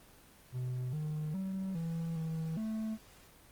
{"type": "tone with pitch steps", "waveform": "triangle", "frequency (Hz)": [126.2, 153.1, 190.8, 165.2, 161.1, 219.3], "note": ["B2", "D#3", "G3", "E3", "E3", "A3"], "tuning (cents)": [38, -28, -47, 4, -39, -6], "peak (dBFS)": -32, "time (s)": [0.52, 2.98], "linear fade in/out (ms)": 50, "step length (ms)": 410, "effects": ["pink hiss -59 dBFS RMS until 3.51 s", "Opus 24 kbps"]}